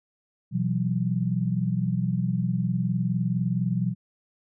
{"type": "tone cluster", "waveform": "sine", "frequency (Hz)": [124.3, 168.7, 188.3], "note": ["B2", "E3", "F#3"], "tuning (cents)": [12, 40, 31], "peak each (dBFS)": -27, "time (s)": [0.51, 3.95], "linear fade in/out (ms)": 50, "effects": []}